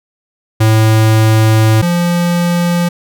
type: tone pair in turn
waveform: square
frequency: 110 / 173.71 Hz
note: A2 / F3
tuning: 0 / -9 cents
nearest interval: minor sixth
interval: 791 cents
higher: second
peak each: -7 / -11 dBFS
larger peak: first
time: 0.6-1.82 / 1.82-2.89 s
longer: first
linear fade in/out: 10 ms
effects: none